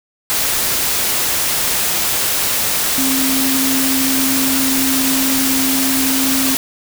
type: tone in noise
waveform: sine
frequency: 266.1 Hz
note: C4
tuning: 29 cents sharp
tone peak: -17 dBFS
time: 2.98-6.55 s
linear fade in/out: 0 ms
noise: white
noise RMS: -17 dBFS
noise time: 0.3-6.57 s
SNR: -3 dB
effects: none